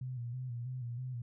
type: tone with vibrato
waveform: sine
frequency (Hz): 123.47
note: B2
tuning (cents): 0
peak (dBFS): -37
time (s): 0.01-1.22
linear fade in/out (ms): 5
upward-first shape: square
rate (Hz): 3.1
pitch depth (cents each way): 61
effects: none